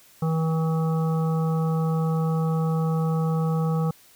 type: harmonic tone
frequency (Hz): 161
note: E3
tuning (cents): -41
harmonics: 1 / 3 / 5 / 7 / 8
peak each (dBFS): -21 / -31 / -35 / -38 / -39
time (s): 0.22-3.91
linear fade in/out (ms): 5
effects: white hiss -54 dBFS RMS until 4.15 s